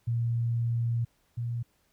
sine tone pair in turn, 117.2 / 118.49 Hz, A#2 / A#2, +10 / +29 cents, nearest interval unison, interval 19 cents, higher second, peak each -25 / -29 dBFS, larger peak first, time 0.07-1.05 / 1.37-1.63 s, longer first, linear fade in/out 10 ms, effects pink hiss -70 dBFS RMS until 1.92 s

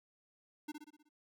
square tone with echo, 300.6 Hz, D4, 40 cents sharp, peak -40 dBFS, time 0.68-0.72 s, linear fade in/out 10 ms, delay 62 ms, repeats 6, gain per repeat -5 dB, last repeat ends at 1.092 s, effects none

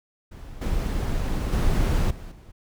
brown noise with level steps, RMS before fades -39 / -25 / -21 / -37 / -45 dBFS, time 0.31-2.52 s, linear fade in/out 10 ms, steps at 0.61 / 1.52 / 2.1 / 2.31 s, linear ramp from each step 10 ms, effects none

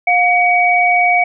sine tone pair together, 712.6 / 2261 Hz, F5 / C#7, +35 / +34 cents, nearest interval octave + minor sixth, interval 1999 cents, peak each -12 dBFS, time 0.07-1.24 s, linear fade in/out 5 ms, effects none

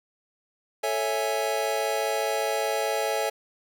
square chord, A major seventh, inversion none, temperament equal, 440 / 554.4 / 659.3 / 830.6 Hz, A4 / C#5 / E5 / G#5, 0 / 0 / 0 / 0 cents, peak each -31 dBFS, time 0.83-3.3 s, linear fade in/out 10 ms, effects none

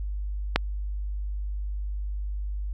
click, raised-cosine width 0.3 ms, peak -3 dBFS, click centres 0.56 s, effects added 50 Hz sine -28 dBFS peak until 2.73 s

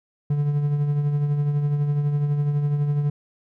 triangle tone with tremolo, 145.7 Hz, D3, 13 cents flat, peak -15 dBFS, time 0.3-3.1 s, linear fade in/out 5 ms, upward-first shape triangle, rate 12 Hz, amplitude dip 50%, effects none

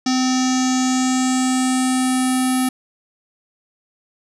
square tone with low-pass filter sweep, 257.1 Hz, C4, 30 cents flat, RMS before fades -18 dBFS, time 0.06-2.69 s, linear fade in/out 5 ms, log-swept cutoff 5600 to 11000 Hz, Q 5.2, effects none

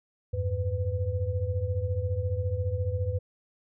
sine tone cluster, 85.9 / 100.4 / 501 Hz, F2 / G2 / B4, -28 / +42 / +25 cents, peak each -30 / -29 / -34 dBFS, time 0.33-3.19 s, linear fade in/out 10 ms, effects none

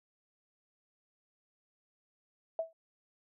sine tone with exponential decay, 653 Hz, E5, 17 cents flat, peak -27 dBFS, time 2.59-2.73 s, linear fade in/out 2 ms, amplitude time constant 29 ms, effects none

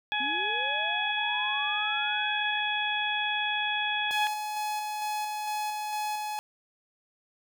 harmonic tone, 841 Hz, G#5, 22 cents sharp, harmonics 1 / 2 / 3 / 4, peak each -32 / -32 / -32 / -32 dBFS, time 0.12-4.27 s, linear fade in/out 0 ms
sine linear sweep, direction up, 245.1 to 1760 Hz, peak -38 dBFS, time 0.2-2.6 s, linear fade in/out 5 ms
45% pulse tone with tremolo, 846 Hz, G#5, 32 cents sharp, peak -29 dBFS, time 4.11-6.39 s, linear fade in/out 0 ms, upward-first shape square, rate 2.2 Hz, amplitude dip 25%
effects none

